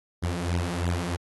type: beating tone pair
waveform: sawtooth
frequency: 85.8 / 88.8 Hz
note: F2 / F2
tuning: -30 / +29 cents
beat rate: 3 Hz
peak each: -24 / -25 dBFS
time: 0.22-1.17 s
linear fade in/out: 20 ms
effects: AAC 32 kbps